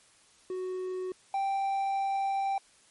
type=tone pair in turn; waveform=triangle; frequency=370 / 784 Hz; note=F#4 / G5; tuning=0 / 0 cents; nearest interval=octave + minor second; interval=1300 cents; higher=second; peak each=-30 / -25 dBFS; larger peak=second; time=0.5-1.12 / 1.34-2.58 s; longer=second; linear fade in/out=2 ms; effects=white hiss -61 dBFS RMS until 2.9 s + MP3 48 kbps